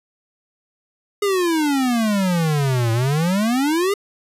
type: exponential two-way sweep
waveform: square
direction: down then up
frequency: 415.3 to 111.7 to 415.3 Hz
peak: -17 dBFS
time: 1.22-3.94 s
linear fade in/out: 5 ms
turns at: 2.92 s
effects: resampled to 32000 Hz